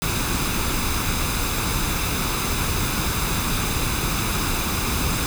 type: noise with comb filter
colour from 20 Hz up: pink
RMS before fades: -23 dBFS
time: 0.02-5.26 s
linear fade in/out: 0 ms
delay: 0.8 ms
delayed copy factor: +0.5
effects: none